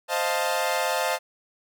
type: chord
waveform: sawtooth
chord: F dominant seventh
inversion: second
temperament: equal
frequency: 523.3 / 622.3 / 698.5 / 880 Hz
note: C5 / Eb5 / F5 / A5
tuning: 0 / 0 / 0 / 0 cents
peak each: -25 dBFS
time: 0.08-1.19 s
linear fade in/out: 50 ms
effects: none